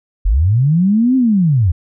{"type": "linear two-way sweep", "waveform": "sine", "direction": "up then down", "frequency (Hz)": [38.49, 266, 77.2], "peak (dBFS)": -9, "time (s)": [0.25, 1.72], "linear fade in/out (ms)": 10, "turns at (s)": 1.16, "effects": []}